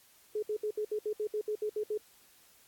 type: tone bursts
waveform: sine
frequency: 424.6 Hz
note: G#4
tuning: 38 cents sharp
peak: -30 dBFS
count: 12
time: 0.35-1.977 s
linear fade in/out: 5 ms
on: 76 ms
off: 65 ms
effects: white hiss -62 dBFS RMS until 2.67 s + AAC 64 kbps